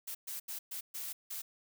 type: noise bursts at uneven times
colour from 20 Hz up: blue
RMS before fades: -41 dBFS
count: 6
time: 0.07-0.15 / 0.27-0.4 / 0.48-0.59 / 0.71-0.81 / 0.94-1.13 / 1.3-1.42 s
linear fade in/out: 10 ms
effects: none